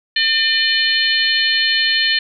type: harmonic tone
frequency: 601 Hz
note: D5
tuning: 40 cents sharp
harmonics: 3 / 4 / 5 / 6 / 7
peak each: -18 / -24 / -19 / -24 / -18 dBFS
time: 0.16-2.19 s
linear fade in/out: 5 ms
effects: none